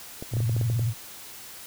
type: clicks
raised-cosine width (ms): 2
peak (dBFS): -21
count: 9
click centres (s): 0.225 / 0.337 / 0.368 / 0.404 / 0.495 / 0.565 / 0.613 / 0.7 / 0.794
type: tone with vibrato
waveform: sine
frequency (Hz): 115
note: A#2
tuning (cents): -23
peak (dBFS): -22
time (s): 0.31-0.94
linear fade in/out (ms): 50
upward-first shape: sine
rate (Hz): 18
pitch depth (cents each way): 140
effects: white hiss -43 dBFS RMS until 1.66 s